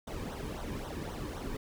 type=noise with flanger; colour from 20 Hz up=brown; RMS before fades=-39 dBFS; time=0.07-1.57 s; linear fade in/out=5 ms; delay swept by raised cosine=0.41 to 1.51 ms; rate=3.8 Hz; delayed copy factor=-0.7; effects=none